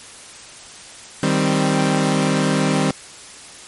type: chord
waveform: sawtooth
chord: C minor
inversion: first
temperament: equal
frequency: 155.56 / 196 / 261.6 Hz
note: Eb3 / G3 / C4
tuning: 0 / 0 / 0 cents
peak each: -16 dBFS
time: 1.23-2.91 s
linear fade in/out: 2 ms
effects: white hiss -39 dBFS RMS until 3.67 s + MP3 48 kbps